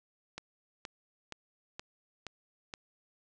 click train, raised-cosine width 0.2 ms, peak -23 dBFS, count 6, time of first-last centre 0.38-2.738 s, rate 2.12 Hz, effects resampled to 22050 Hz

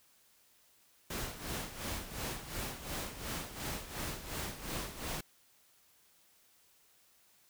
pink noise with tremolo, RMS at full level -38 dBFS, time 1.1-5.21 s, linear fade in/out 5 ms, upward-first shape sine, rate 2.8 Hz, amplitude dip 70%, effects white hiss -67 dBFS RMS until 7.49 s

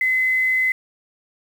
sine tone with quantisation, 2037 Hz, C7, 47 cents flat, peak -16 dBFS, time 0.01-0.72 s, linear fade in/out 2 ms, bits 7, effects none

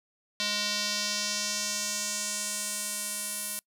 square tone with band-pass filter sweep, 207.7 Hz, G#3, in tune, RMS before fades -32 dBFS, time 0.4-3.59 s, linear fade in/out 0 ms, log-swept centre 4300 to 11000 Hz, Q 1.9, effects noise-tail reverb RT60 0.1 s tail -25 dB re dry

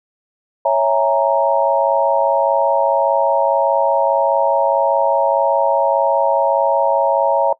sine chord, A# half-diminished seventh, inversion first, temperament equal, 554.4 / 659.3 / 830.6 / 932.3 Hz, C#5 / E5 / G#5 / A#5, 0 / 0 / 0 / 0 cents, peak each -16 / -17 / -21 / -17 dBFS, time 0.65-7.53 s, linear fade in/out 5 ms, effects noise-tail reverb RT60 0.1 s tail -20 dB re dry

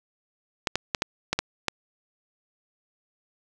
clicks, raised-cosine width 0.2 ms, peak -6 dBFS, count 7, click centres 0.672 / 0.756 / 0.948 / 1.021 / 1.33 / 1.39 / 1.683 s, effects none

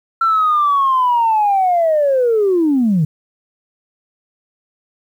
sine linear sweep, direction down, 1357 to 144.7 Hz, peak -10 dBFS, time 0.21-3.05 s, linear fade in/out 5 ms, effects tanh soft clip ceiling -7 dBFS + 8-bit

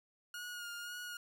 sawtooth tone with vibrato, 1433 Hz, F6, 44 cents sharp, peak -39 dBFS, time 0.34-1.17 s, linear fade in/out 2 ms, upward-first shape sine, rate 1.9 Hz, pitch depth 27 cents each way, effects none

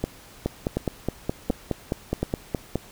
two click trains, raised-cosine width 2 ms, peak -10 / -10 dBFS, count 12 / 4, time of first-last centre 0.46-2.756 / 0.04-2.23 s, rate 4.79 / 1.37 Hz, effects pink hiss -48 dBFS RMS until 2.91 s

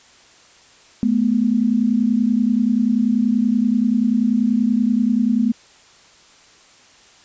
sine tone pair together, 214.9 / 245.3 Hz, A3 / B3, -41 / -12 cents, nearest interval major second, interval 229 cents, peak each -17 dBFS, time 1.03-5.52 s, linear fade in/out 0 ms, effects white hiss -49 dBFS RMS until 7.24 s + resampled to 16000 Hz

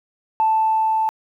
sine tone with level ramp, 880 Hz, A5, in tune, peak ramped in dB -13 to -16 dBFS, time 0.4-1.09 s, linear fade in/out 0 ms, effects tanh soft clip ceiling -9 dBFS + 9-bit

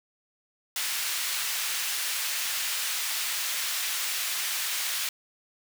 pink high-pass noise, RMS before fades -30 dBFS, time 0.76-5.09 s, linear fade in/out 2 ms, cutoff 2000 Hz, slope 12 dB/octave, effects none

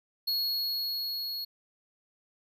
square tone with level ramp, 4328 Hz, C#8, 42 cents flat, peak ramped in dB -27 to -34 dBFS, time 0.27-1.45 s, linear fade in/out 10 ms, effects none

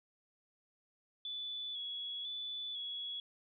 sine tone with vibrato, 3417 Hz, G#7, 49 cents sharp, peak -39 dBFS, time 1.25-3.2 s, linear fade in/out 2 ms, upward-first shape square, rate 1 Hz, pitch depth 30 cents each way, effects none

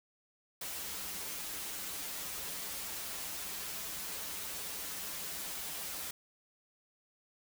white noise with comb filter, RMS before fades -41 dBFS, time 0.61-6.11 s, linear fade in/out 5 ms, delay 8.3 ms, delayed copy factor -0.8, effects none

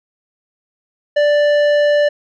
sine tone with tanh clipping, 587.3 Hz, D5, in tune, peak -12 dBFS, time 1.16-2.09 s, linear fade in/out 10 ms, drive 12 dB, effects none

